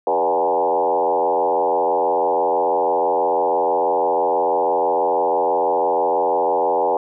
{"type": "tone with frequency modulation", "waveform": "sine", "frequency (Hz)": 657, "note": "E5", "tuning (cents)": -6, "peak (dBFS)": -15, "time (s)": [0.07, 6.97], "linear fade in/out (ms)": 2, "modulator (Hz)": 86.1, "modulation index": 3, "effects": []}